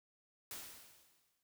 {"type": "noise with exponential decay", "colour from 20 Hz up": "white", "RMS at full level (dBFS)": -45, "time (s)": [0.51, 1.43], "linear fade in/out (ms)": 1, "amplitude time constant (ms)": 200, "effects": []}